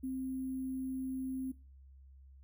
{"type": "tone with sample-and-hold", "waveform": "sine", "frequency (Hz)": 261.6, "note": "C4", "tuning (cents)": 0, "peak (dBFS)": -35, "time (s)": [0.03, 1.52], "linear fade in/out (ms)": 10, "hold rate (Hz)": 11025, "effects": ["noise-tail reverb RT60 0.3 s tail -18 dB re dry", "added 67 Hz sine -54 dBFS peak until 2.43 s"]}